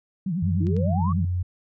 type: tone with vibrato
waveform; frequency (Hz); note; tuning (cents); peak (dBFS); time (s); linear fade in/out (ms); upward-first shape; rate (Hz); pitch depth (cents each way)
sine; 174.61; F3; 0; -23; 0.26-1.25; 5; triangle; 10; 240
type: tone with pitch glide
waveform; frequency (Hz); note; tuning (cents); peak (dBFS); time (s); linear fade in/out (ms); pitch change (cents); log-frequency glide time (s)
sine; 92 to 90.11; F#2 to F#2; -9 to -45; -22; 0.42-1.43; 10; -36; 0.86-1.17
type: exponential sweep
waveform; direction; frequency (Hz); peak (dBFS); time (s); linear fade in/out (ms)
sine; up; 293.7 to 1190; -28; 0.6-1.13; 10
type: clicks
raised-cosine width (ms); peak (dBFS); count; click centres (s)
0.2; -29; 2; 0.669 / 0.766
effects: none